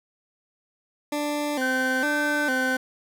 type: tone with vibrato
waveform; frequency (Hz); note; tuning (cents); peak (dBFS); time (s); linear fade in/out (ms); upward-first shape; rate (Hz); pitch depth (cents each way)
20% pulse; 276.3; C#4; -6; -20; 1.12-2.77; 5; square; 1.1; 110
type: tone with pitch glide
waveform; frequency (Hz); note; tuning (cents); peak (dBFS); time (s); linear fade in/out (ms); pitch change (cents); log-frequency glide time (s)
sine; 1537 to 1521.1; G6 to F#6; -35 to +47; -24; 1.61-2.77; 10; -18; 2.25-2.53
effects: none